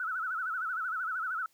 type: tone with vibrato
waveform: sine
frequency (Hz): 1396.9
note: F6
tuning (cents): 0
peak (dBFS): -31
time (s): 0-1.46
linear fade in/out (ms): 2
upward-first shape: sine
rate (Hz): 13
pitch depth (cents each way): 150
effects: white hiss -69 dBFS RMS until 1.53 s